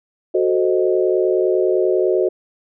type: chord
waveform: sine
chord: F# diminished seventh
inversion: none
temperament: equal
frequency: 370 / 440 / 523.3 / 622.3 Hz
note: F#4 / A4 / C5 / Eb5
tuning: 0 / 0 / 0 / 0 cents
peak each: -16 / -21 / -22 / -22 dBFS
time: 0.34-2.29 s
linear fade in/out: 10 ms
effects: none